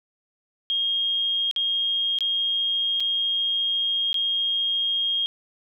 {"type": "tone with dropouts", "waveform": "sine", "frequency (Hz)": 3243, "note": "G#7", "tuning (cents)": -42, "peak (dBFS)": -21, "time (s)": [0.7, 5.26], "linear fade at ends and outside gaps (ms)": 0, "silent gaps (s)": [[1.512, 1.562], [2.187, 2.207], [3, 3.004], [4.13, 4.143]], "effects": ["10-bit"]}